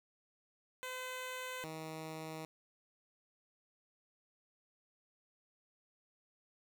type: tone pair in turn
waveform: 10% pulse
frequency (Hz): 510 / 158.57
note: C5 / D#3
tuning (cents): -44 / +33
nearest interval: octave + minor sixth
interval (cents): 2023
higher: first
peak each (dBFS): -33 / -35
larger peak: first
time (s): 0.83-1.64 / 1.64-2.45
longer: neither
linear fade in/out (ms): 0
effects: none